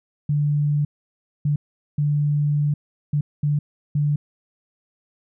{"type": "tone bursts at uneven times", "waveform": "sine", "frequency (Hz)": 146.83, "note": "D3", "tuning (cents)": 0, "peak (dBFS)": -17, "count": 6, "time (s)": [[0.29, 0.85], [1.45, 1.56], [1.98, 2.74], [3.13, 3.21], [3.43, 3.59], [3.95, 4.16]], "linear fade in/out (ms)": 5, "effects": []}